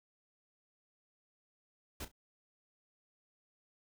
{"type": "noise with echo", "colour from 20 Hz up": "pink", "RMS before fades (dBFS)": -42, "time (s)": [2, 2.05], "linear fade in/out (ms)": 5, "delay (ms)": 33, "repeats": 2, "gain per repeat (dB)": -13, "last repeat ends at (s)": 2.116, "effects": []}